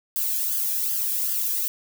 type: noise with flanger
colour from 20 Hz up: violet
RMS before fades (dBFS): -25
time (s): 0.16-1.68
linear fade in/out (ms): 0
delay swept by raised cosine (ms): 0.62 to 1.23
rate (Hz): 2.6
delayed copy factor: +0.6
effects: none